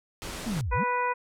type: low-pass noise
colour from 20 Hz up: pink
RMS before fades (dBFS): -37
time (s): 0.22-0.61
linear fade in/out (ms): 0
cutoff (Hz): 11000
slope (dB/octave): 24
type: linear two-way sweep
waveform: sine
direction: down then up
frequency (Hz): 242.7 to 43.65 to 242.7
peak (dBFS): -27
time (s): 0.46-0.84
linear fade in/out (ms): 10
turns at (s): 0.73
type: harmonic tone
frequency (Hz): 492.6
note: B4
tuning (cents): -5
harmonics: 1 / 2 / 3 / 4 / 5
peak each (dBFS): -32 / -26 / -34 / -36 / -37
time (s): 0.71-1.14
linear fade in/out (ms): 20
effects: none